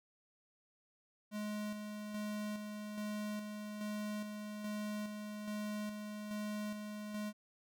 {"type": "tone with tremolo", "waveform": "square", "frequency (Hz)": 210.1, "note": "G#3", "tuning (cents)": 20, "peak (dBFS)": -39, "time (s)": [1.31, 7.33], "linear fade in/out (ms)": 50, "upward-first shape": "square", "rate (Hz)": 1.2, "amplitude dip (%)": 40, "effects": []}